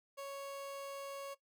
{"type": "tone", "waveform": "30% pulse", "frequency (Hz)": 554.4, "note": "C#5", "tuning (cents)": 0, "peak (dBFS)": -40, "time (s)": [0.17, 1.35], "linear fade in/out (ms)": 20, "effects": ["noise-tail reverb RT60 0.1 s tail -17 dB re dry"]}